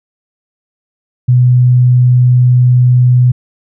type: tone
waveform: sine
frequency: 124.6 Hz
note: B2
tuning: 16 cents sharp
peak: -4 dBFS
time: 1.28-3.32 s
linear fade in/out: 10 ms
effects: none